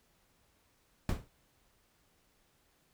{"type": "noise with exponential decay", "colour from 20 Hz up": "brown", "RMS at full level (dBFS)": -26, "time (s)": [1.09, 1.28], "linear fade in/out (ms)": 1, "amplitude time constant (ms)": 41, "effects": ["pink hiss -71 dBFS RMS until 2.93 s"]}